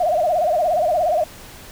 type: tone with vibrato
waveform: sine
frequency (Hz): 663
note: E5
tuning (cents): +10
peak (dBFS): -15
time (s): 0-1.24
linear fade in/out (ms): 5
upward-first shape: sine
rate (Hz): 17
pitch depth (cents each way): 170
effects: pink hiss -40 dBFS RMS until 1.71 s